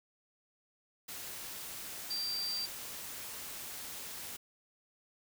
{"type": "tone in noise", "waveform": "sine", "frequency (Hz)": 4699, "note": "D8", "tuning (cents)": 0, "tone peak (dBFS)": -34, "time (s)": [2.1, 2.66], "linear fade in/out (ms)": 10, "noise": "white", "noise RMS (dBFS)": -44, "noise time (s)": [1.08, 4.37], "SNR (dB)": 7, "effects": []}